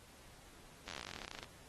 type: slowing click train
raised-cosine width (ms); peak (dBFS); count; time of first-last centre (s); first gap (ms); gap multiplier
0.2; -27; 26; 0.88-1.429; 10; 1.06
effects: pink hiss -60 dBFS RMS until 1.68 s + AAC 32 kbps